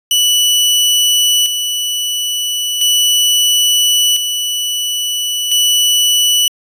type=tone with tremolo; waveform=sawtooth; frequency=2960 Hz; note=F#7; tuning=in tune; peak=-6 dBFS; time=0.11-6.48 s; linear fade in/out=2 ms; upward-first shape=square; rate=0.37 Hz; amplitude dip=50%; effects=resampled to 32000 Hz